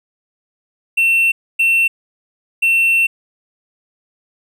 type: tone bursts at uneven times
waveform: triangle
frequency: 2700 Hz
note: E7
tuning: 41 cents sharp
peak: -9 dBFS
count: 3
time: 0.97-1.32 / 1.59-1.88 / 2.62-3.07 s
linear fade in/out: 10 ms
effects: none